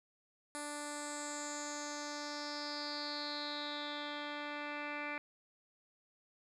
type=tone with low-pass filter sweep; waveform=10% pulse; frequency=293.7 Hz; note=D4; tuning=in tune; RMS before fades=-42 dBFS; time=0.55-5.18 s; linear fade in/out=0 ms; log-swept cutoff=9600 to 2400 Hz; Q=6.5; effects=none